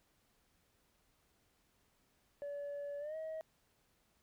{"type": "tone with pitch glide", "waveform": "sine", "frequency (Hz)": [573, 635.8], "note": ["D5", "D#5"], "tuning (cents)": [-43, 37], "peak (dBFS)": -38, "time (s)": [2.42, 3.41], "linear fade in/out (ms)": 0, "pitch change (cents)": 180, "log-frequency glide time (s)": [2.99, 3.16], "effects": ["tanh soft clip ceiling -39 dBFS", "pink hiss -75 dBFS RMS until 4.22 s"]}